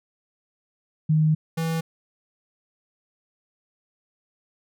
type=tone pair in turn; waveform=sine / square; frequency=155.56 / 163.33 Hz; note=D#3 / E3; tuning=0 / -16 cents; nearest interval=minor second; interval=84 cents; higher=second; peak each=-16 / -24 dBFS; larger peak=first; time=1.09-1.35 / 1.57-1.81 s; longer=first; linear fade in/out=10 ms; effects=none